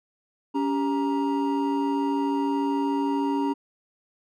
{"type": "tone cluster", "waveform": "triangle", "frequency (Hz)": [280.7, 394.1, 939], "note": ["C#4", "G4", "A#5"], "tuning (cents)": [22, 9, 12], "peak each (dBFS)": [-22, -29, -27], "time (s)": [0.54, 3.54], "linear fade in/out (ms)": 20, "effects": []}